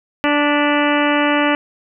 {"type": "harmonic tone with a mistuned harmonic", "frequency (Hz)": 292.8, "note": "D4", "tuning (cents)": -5, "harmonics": [1, 2, 3, 4, 5, 6, 7, 8, 9, 10], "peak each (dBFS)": [-17, -20, -22, -23, -24, -25, -25, -26, -27, -27], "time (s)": [0.24, 1.55], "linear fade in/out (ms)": 0, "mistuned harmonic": 7, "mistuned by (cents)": -47, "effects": []}